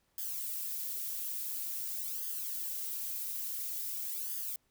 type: noise with flanger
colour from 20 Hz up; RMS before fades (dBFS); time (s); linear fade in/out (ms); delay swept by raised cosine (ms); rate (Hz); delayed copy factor
violet; -38; 0.18-4.56; 2; 0.61 to 4.21; 0.48; +0.7
effects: pink hiss -75 dBFS RMS until 4.7 s